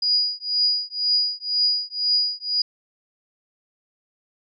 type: tone with tremolo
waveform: sine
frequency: 4898 Hz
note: D#8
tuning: 28 cents flat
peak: -15 dBFS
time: 0.02-2.62 s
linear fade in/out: 5 ms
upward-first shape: triangle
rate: 2 Hz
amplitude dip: 100%
effects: none